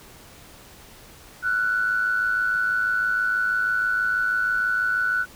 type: tone pair together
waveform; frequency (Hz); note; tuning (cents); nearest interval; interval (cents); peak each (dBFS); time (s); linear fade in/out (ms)
sine; 1378 / 1484.2; F6 / F#6; -24 / +5; minor second; 129; -27 / -20; 1.42-5.26; 50
effects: tanh soft clip ceiling -13 dBFS + pink hiss -47 dBFS RMS until 5.35 s